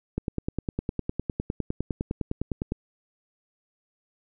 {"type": "click train", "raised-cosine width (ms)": 3, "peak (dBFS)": -14, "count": 26, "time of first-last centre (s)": [0.18, 2.721], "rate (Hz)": 9.84, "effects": []}